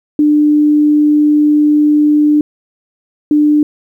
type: tone pair in turn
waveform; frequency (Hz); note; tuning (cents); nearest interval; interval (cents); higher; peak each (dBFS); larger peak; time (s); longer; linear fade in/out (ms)
sine; 298.3 / 298.3; D4 / D4; +27 / +27; unison; 0; neither; -6; neither; 0.19-2.41 / 3.31-3.63; first; 2
effects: 8-bit